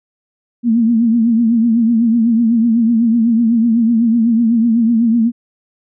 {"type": "tone with vibrato", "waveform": "sine", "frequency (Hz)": 230, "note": "A#3", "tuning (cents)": -23, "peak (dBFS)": -9, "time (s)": [0.63, 5.32], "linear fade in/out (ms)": 50, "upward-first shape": "triangle", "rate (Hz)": 8, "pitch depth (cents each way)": 95, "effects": []}